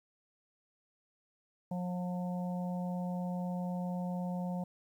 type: harmonic tone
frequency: 179.2 Hz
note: F3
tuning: 45 cents sharp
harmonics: 1 / 3 / 4 / 5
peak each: -34 / -44 / -46 / -48 dBFS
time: 1.71-4.64 s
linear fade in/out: 5 ms
effects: 11-bit